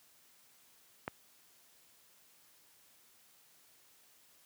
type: click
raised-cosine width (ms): 0.5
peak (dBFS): -21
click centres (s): 1.079
effects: white hiss -65 dBFS RMS until 4.45 s + high-pass 80 Hz 12 dB/octave